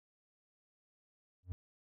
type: tone with exponential growth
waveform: triangle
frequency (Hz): 90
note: F#2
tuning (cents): -47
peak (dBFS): -32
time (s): 1.43-1.52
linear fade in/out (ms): 0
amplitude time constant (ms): 18
effects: none